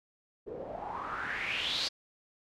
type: noise with low-pass filter sweep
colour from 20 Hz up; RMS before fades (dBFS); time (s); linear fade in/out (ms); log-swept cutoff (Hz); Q
white; -36; 0.46-1.89; 20; 420 to 4700; 5.5
effects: none